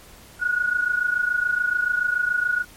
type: tone pair together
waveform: sine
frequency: 1450 / 1477 Hz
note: F#6 / F#6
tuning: -35 / -3 cents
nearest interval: unison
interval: 32 cents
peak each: -21 / -24 dBFS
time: 0.39-2.65 s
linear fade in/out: 50 ms
effects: pink hiss -47 dBFS RMS until 2.76 s + MP3 64 kbps